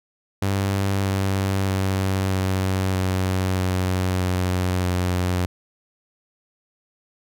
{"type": "tone with pitch steps", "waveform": "sawtooth", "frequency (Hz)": [98, 96.87, 95.76, 94.66, 93.57, 92.5, 91.44, 90.39], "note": ["G2", "G2", "G2", "F#2", "F#2", "F#2", "F#2", "F#2"], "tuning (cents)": [0, -20, -40, 40, 20, 0, -20, -40], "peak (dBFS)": -16, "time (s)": [0.42, 5.46], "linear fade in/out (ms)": 5, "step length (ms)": 630, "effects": []}